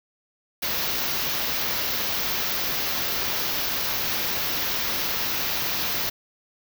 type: band-stop noise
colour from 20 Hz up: white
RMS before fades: -26 dBFS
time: 0.62-6.1 s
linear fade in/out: 10 ms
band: 6100 to 13000 Hz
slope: 48 dB/octave
effects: none